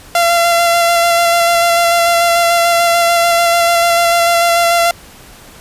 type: tone with vibrato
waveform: sawtooth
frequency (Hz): 684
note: F5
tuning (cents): -36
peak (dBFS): -5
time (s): 0.15-4.91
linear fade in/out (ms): 2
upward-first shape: square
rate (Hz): 6.8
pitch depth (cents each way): 12
effects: pink hiss -38 dBFS RMS until 5.6 s + resampled to 32000 Hz